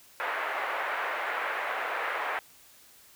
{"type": "band-pass noise", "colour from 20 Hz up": "white", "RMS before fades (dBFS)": -32, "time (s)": [0.2, 2.39], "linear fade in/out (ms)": 0, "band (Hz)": [500, 2000], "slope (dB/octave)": 24, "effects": ["white hiss -56 dBFS RMS until 3.15 s"]}